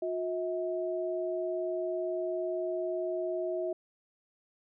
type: tone pair together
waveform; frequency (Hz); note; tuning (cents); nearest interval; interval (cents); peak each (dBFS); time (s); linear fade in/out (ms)
sine; 359.8 / 642; F#4 / E5; -48 / -46; minor seventh; 1002; -33 / -33; 0.02-3.73; 5
effects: none